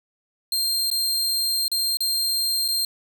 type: tone with dropouts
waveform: sawtooth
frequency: 4186 Hz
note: C8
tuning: in tune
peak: -18 dBFS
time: 0.52-2.85 s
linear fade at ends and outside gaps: 2 ms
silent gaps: 0.902-0.913 / 1.681-1.716 / 1.971-2.005 / 2.68-2.685 s
effects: 8-bit